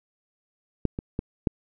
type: clicks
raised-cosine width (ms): 3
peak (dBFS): -9 / -17 / -14 / -8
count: 4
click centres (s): 0.853 / 0.989 / 1.191 / 1.472
effects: none